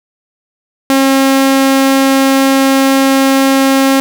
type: tone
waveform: sawtooth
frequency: 269.8 Hz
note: C#4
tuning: 47 cents flat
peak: -3 dBFS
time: 0.9-4 s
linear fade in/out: 0 ms
effects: none